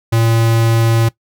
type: tone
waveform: square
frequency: 114.3 Hz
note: A#2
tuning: 34 cents flat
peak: -11 dBFS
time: 0.12-1.09 s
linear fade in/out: 10 ms
effects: noise-tail reverb RT60 0.1 s tail -19 dB re dry